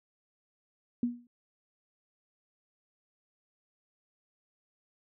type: tone with exponential decay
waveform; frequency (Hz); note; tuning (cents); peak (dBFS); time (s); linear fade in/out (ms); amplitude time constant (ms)
sine; 240.9; B3; -43; -23; 1.03-1.27; 2; 51
effects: none